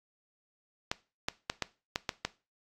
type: clicks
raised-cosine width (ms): 0.2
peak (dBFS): -12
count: 7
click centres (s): 0.915 / 1.285 / 1.499 / 1.623 / 1.959 / 2.092 / 2.25
effects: noise-tail reverb RT60 0.3 s tail -19 dB re dry + AAC 48 kbps